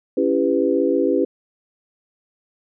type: chord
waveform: sine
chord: C# half-diminished seventh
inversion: none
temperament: just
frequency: 277.2 / 332.6 / 399.1 / 498.9 Hz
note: C#4 / E4 / G4 / B4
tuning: 0 / +16 / +31 / +17 cents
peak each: -21 dBFS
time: 0.17-1.25 s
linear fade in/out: 5 ms
effects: none